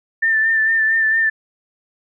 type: tone with vibrato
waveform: sine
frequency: 1783 Hz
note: A6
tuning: 22 cents sharp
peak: -13 dBFS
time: 0.22-1.3 s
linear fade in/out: 10 ms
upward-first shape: sine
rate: 4.4 Hz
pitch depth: 29 cents each way
effects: none